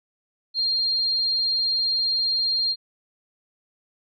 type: tone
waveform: sine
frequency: 4205 Hz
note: C8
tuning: 8 cents sharp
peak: -20 dBFS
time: 0.54-2.76 s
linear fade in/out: 50 ms
effects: none